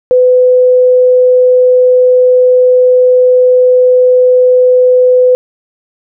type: tone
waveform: sine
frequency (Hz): 503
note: B4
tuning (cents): +32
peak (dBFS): -3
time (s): 0.11-5.35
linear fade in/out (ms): 0
effects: none